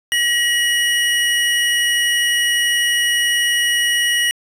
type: tone pair together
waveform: square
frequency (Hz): 1910.2 / 2922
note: A#6 / F#7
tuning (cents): +42 / -22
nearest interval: perfect fifth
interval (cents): 736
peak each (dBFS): -18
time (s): 0.12-4.31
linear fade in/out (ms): 0
effects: resampled to 32000 Hz + 8-bit